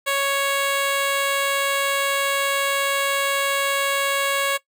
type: tone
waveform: 10% pulse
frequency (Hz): 554.4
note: C#5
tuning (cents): 0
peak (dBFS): -11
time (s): 0.06-4.58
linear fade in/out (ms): 20
effects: noise-tail reverb RT60 0.1 s tail -19 dB re dry